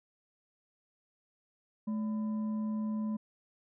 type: tone with frequency modulation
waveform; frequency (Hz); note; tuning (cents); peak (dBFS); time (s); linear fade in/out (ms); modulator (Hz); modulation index
sine; 215.2; A3; -38; -31; 1.87-3.17; 10; 789; 0.21
effects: none